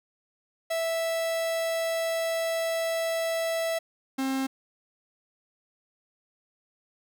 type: tone pair in turn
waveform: 45% pulse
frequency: 658 / 266.5 Hz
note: E5 / C4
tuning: -3 / +32 cents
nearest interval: octave + major third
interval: 1565 cents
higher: first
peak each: -26 dBFS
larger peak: neither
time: 0.7-3.79 / 4.18-4.47 s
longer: first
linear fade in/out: 10 ms
effects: none